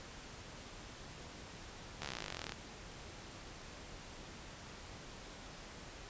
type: slowing click train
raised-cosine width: 0.2 ms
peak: -23 dBFS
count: 27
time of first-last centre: 2.02-2.521 s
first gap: 13 ms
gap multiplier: 1.03
effects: pink hiss -51 dBFS RMS until 6.09 s + resampled to 16000 Hz